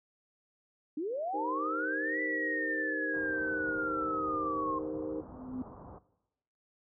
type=linear two-way sweep; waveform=sine; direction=up then down; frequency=281.8 to 1981 to 1058 Hz; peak=-32 dBFS; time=0.97-4.79 s; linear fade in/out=5 ms; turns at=2.21 s
type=chord; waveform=sine; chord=C minor seventh; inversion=first; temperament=equal; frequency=311.1 / 392 / 466.2 / 523.3 Hz; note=Eb4 / G4 / Bb4 / C5; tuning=0 / 0 / 0 / 0 cents; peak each=-38 / -43 / -40 / -41 dBFS; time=1.33-5.22 s; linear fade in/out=20 ms
type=low-pass noise; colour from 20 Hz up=pink; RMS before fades=-48 dBFS; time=3.13-5.99 s; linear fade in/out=10 ms; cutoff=1200 Hz; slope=48 dB/octave
type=tone with exponential growth; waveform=sine; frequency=255.4 Hz; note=C4; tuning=42 cents flat; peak=-32 dBFS; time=5.02-5.62 s; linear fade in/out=2 ms; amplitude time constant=130 ms
effects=noise-tail reverb RT60 0.9 s tail -18 dB re dry + high-pass 60 Hz 12 dB/octave